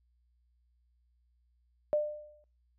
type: tone with exponential decay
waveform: sine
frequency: 599 Hz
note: D5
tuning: 34 cents sharp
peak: -23 dBFS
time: 1.93-2.44 s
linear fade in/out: 0 ms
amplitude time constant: 110 ms
effects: noise-tail reverb RT60 0.4 s tail -25 dB re dry + added 60 Hz sine -68 dBFS peak until 2.78 s